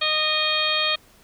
harmonic tone with a mistuned harmonic, 617 Hz, D#5, 15 cents flat, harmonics 1 / 2 / 3 / 4 / 5 / 6 / 7, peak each -30 / -28 / -30 / -26 / -25 / -28 / -28 dBFS, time 0.01-0.96 s, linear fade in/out 10 ms, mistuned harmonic 5, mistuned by +77 cents, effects pink hiss -54 dBFS RMS until 1.23 s

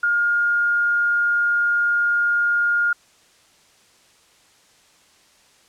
sine tone, 1418 Hz, F6, 26 cents sharp, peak -16 dBFS, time 0.03-2.93 s, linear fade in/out 5 ms, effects white hiss -55 dBFS RMS until 5.68 s + low-pass 8000 Hz 12 dB/octave

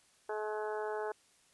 harmonic tone with a mistuned harmonic, 213.6 Hz, G#3, 49 cents sharp, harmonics 2 / 3 / 4 / 5 / 6 / 7 / 8, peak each -37 / -43 / -41 / -48 / -51 / -47 / -52 dBFS, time 0.29-1.12 s, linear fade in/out 5 ms, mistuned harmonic 8, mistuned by -27 cents, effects white hiss -67 dBFS RMS until 1.53 s + resampled to 24000 Hz

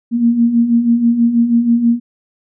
sine beating tone pair, 230 / 236.2 Hz, A#3 / A#3, -23 / +23 cents, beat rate 6.2 Hz, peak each -17 / -10 dBFS, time 0.11-2 s, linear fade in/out 50 ms, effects none

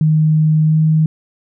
sine tone with pitch glide, 155.56 to 157.1 Hz, D#3 to D#3, 0 to +17 cents, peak -9 dBFS, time 0.01-1.06 s, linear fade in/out 2 ms, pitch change +17 cents, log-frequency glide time 0.64-0.78 s, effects none

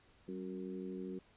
harmonic tone with a mistuned harmonic, 92.5 Hz, F#2, in tune, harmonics 2 / 3 / 4 / 5, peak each -44 / -47 / -45 / -52 dBFS, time 0.28-1.19 s, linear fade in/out 5 ms, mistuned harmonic 2, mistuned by +50 cents, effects pink hiss -67 dBFS RMS until 1.36 s + resampled to 8000 Hz

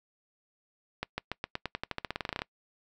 accelerating click train, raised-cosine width 0.3 ms, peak -16 dBFS, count 20, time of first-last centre 1.03-2.419 s, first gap 150 ms, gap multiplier 0.91, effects noise-tail reverb RT60 0.1 s tail -24 dB re dry

